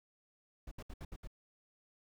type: noise bursts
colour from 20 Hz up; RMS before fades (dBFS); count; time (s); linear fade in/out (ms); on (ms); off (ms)
brown; -45; 6; 0.67-1.274; 5; 44; 68
effects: none